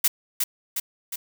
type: noise with echo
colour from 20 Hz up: blue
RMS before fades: -19 dBFS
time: 0.04-0.08 s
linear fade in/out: 5 ms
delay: 360 ms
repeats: 3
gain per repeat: -4 dB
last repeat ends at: 1.16 s
effects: none